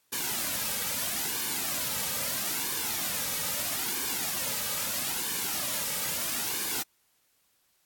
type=noise with flanger; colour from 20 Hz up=white; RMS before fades=-31 dBFS; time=0.12-6.83 s; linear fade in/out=10 ms; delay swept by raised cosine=1.5 to 2.9 ms; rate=0.77 Hz; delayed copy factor=-0.65; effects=white hiss -70 dBFS RMS until 7.85 s + AAC 64 kbps